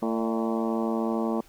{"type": "harmonic tone with a mistuned harmonic", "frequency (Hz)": 112.9, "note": "A2", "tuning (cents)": 45, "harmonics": [2, 3, 4, 5, 6, 7, 8, 9, 10], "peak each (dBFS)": [-27, -31, -33, -35, -37, -38, -39, -40, -41], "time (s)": [0.02, 1.41], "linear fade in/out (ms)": 5, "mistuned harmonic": 5, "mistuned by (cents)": 67, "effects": ["pink hiss -56 dBFS RMS until 1.48 s"]}